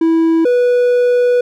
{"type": "tone pair in turn", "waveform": "triangle", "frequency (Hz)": [327.3, 490.4], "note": ["E4", "B4"], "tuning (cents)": [-12, -12], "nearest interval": "perfect fifth", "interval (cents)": 700, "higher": "second", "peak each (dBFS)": -7, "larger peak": "neither", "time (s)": [[0.01, 0.45], [0.45, 1.41]], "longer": "second", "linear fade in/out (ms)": 5, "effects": []}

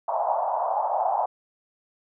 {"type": "band-pass noise", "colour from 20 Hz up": "white", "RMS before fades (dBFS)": -25, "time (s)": [0.08, 1.26], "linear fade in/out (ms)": 5, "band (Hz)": [660, 910], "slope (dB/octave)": 48, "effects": []}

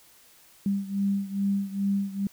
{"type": "beating tone pair", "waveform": "sine", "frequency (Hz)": [197.6, 200], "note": ["G3", "G3"], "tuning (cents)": [14, 35], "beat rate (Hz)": 2.4, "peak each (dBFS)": [-26, -29], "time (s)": [0.66, 2.27], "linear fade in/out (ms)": 2, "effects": ["white hiss -56 dBFS RMS until 2.32 s"]}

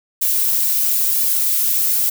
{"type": "noise with flanger", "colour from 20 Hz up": "violet", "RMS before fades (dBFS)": -17, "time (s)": [0.21, 2.1], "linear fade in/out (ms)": 10, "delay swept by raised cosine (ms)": [1.7, 3.5], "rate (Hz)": 1, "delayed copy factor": 0.55, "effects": []}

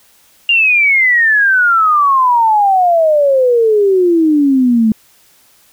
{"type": "exponential sweep", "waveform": "sine", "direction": "down", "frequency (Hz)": [2821, 214.7], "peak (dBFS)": -7, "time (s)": [0.49, 4.92], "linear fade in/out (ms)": 2, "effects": ["white hiss -49 dBFS RMS until 5.72 s"]}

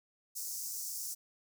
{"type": "high-pass noise", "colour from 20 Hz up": "pink", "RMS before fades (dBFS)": -40, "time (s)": [0.35, 1.15], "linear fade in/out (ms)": 20, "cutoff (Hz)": 5300, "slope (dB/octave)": 48, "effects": []}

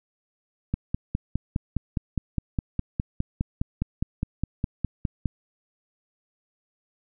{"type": "click train", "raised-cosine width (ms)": 5, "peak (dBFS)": -12, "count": 23, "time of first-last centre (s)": [0.74, 5.257], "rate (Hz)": 4.87, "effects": []}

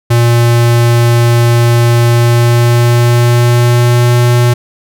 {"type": "tone with pitch glide", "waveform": "square", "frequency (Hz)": [118.5, 121.06], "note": ["A#2", "B2"], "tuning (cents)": [29, -34], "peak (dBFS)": -6, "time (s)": [0.1, 4.54], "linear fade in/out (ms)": 10, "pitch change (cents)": 37, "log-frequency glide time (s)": [2.07, 4.15], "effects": []}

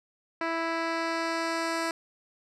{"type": "tone with low-pass filter sweep", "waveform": "10% pulse", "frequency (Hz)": 329.8, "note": "E4", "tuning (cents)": 1, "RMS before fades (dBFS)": -30, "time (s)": [0.41, 1.91], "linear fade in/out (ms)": 2, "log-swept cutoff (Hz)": [2900, 8700], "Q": 0.88, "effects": []}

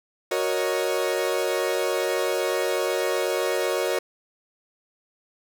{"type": "chord", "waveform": "40% pulse", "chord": "D# minor seventh", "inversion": "first", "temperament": "equal with one note detuned", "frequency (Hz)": [368.5, 466.2, 554.4, 622.3], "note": ["F#4", "A#4", "C#5", "D#5"], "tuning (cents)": [-7, 0, 0, 0], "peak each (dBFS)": [-27, -27, -27, -29], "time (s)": [0.31, 3.99], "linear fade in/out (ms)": 5, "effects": []}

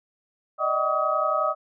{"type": "tone cluster", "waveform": "sine", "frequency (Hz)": [600, 631, 765, 1141, 1266], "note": ["D5", "D#5", "G5", "C#6", "D#6"], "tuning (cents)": [37, 24, -42, 50, 30], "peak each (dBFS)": [-28, -27, -32, -30, -24], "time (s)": [0.58, 1.55], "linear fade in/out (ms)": 50, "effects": []}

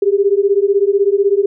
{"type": "beating tone pair", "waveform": "sine", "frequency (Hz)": [392, 408], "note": ["G4", "G#4"], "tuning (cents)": [0, -31], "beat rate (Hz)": 16, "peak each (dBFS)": -13, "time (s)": [0.02, 1.46], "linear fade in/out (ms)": 5, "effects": []}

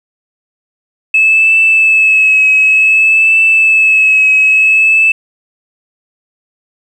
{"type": "tone with vibrato", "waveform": "sine", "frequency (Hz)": 2600, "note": "E7", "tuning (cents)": -24, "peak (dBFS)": -4, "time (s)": [1.14, 5.12], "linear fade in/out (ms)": 5, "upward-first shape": "triangle", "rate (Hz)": 0.55, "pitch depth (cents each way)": 32, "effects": ["tanh soft clip ceiling 0 dBFS", "7-bit"]}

